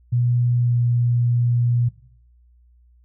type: tone with pitch glide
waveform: sine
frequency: 121.5 to 120.38 Hz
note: B2 to B2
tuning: -28 to -44 cents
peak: -16 dBFS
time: 0.12-1.89 s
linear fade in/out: 10 ms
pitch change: -16 cents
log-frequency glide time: 0.57-0.76 s
effects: noise-tail reverb RT60 0.6 s tail -17 dB re dry + added 60 Hz sine -51 dBFS peak until 3.04 s